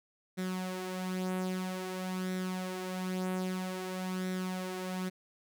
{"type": "tone with flanger", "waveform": "sawtooth", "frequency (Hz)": 185, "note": "F#3", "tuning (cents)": 0, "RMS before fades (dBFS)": -36, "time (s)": [0.37, 5.1], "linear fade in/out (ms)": 20, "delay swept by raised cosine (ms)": [0.52, 5.32], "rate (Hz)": 0.51, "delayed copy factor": 0.55, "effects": []}